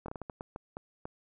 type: slowing click train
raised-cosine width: 1 ms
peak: -25 dBFS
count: 10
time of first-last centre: 0.06-1.055 s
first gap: 23 ms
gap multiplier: 1.37
effects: none